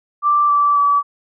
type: tone with pitch steps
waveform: sine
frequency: 1174.7 / 1161.2 / 1147.9 Hz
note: D6 / D6 / D6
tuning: 0 / -20 / -40 cents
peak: -11 dBFS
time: 0.22-1.03 s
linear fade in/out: 50 ms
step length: 270 ms
effects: none